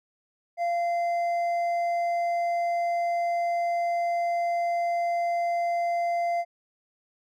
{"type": "tone with hard clipping", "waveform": "triangle", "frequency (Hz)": 690, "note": "F5", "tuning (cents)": -21, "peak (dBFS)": -25, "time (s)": [0.57, 6.45], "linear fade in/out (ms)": 50, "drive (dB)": 8, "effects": []}